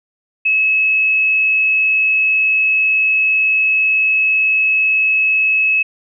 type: tone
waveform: sine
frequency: 2582 Hz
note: E7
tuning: 37 cents flat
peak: -11 dBFS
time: 0.45-5.83 s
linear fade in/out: 10 ms
effects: none